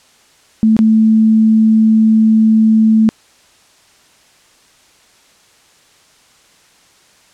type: tone with dropouts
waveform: sine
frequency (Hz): 220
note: A3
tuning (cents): 0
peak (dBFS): -6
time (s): 0.63-3.09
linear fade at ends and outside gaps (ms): 0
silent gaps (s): 0.766-0.79
effects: white hiss -49 dBFS RMS until 7.33 s + low-pass 8000 Hz 12 dB/octave